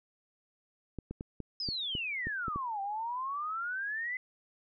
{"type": "clicks", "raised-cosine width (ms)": 3, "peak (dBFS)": -25, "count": 9, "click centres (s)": [0.987, 1.11, 1.209, 1.403, 1.688, 1.952, 2.27, 2.482, 2.56]}
{"type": "exponential two-way sweep", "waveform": "sine", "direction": "down then up", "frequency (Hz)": [5200, 777, 2048], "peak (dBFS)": -33, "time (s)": [1.6, 4.17], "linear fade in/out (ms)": 2, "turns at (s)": 2.81}
{"effects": []}